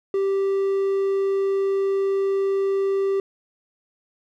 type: tone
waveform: triangle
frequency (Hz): 391.2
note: G4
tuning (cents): -4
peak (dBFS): -17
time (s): 0.14-3.2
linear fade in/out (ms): 2
effects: none

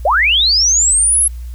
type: linear sweep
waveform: sine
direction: up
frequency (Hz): 504 to 11175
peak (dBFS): -9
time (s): 0.05-1.28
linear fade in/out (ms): 5
effects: added 60 Hz sine -24 dBFS peak until 1.54 s + white hiss -49 dBFS RMS until 1.54 s

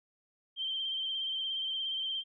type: tone with vibrato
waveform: sine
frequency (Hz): 3136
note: G7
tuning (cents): 0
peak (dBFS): -32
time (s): 0.56-2.24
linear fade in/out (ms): 50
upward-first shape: sine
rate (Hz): 17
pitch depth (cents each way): 36
effects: none

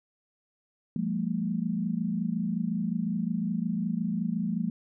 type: tone cluster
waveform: sine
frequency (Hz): 174.1 / 202.6 / 228.1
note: F3 / G#3 / A#3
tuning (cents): -5 / -43 / -37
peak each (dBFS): -31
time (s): 0.96-4.7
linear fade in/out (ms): 2
effects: none

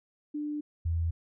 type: tone pair in turn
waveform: sine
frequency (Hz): 297.2 / 83.19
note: D4 / E2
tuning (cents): +21 / +16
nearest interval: octave + minor seventh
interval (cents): 2205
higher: first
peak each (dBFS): -31 / -26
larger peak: second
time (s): 0.34-0.61 / 0.85-1.11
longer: first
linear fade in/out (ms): 10
effects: none

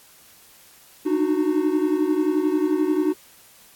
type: tone cluster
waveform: triangle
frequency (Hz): 299.2 / 310.5 / 368.9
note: D4 / D#4 / F#4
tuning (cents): +32 / -3 / -5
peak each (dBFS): -21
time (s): 1.05-3.14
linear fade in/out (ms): 20
effects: white hiss -51 dBFS RMS until 3.75 s + AAC 64 kbps

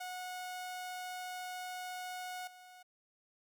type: tone with level steps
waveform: sawtooth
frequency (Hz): 731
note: F#5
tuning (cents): -21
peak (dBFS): -37 / -50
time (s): 0-2.83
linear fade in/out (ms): 10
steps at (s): 2.47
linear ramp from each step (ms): 5
effects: none

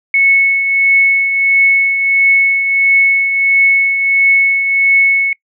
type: tone with tremolo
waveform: sine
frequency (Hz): 2203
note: C#7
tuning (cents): -11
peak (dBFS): -5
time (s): 0.14-5.33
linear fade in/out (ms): 2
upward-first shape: triangle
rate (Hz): 1.5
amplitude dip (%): 55
effects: noise-tail reverb RT60 0.1 s tail -25 dB re dry

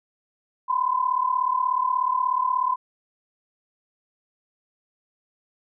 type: tone pair together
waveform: sine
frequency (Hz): 996.4 / 1033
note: B5 / C6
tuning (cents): +15 / -22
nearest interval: minor second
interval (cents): 63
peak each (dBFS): -23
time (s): 0.68-2.76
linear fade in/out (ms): 20
effects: none

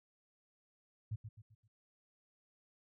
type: tone with echo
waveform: sine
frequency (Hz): 108.6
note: A2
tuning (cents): -22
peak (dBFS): -36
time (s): 1.11-1.16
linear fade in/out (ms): 10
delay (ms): 130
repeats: 4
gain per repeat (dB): -8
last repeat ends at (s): 1.68
effects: none

